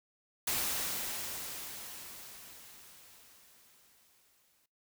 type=noise with exponential decay; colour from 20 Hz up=white; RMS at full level=-32 dBFS; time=0.47-4.66 s; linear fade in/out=5 ms; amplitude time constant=910 ms; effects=noise-tail reverb RT60 0.2 s tail -19 dB re dry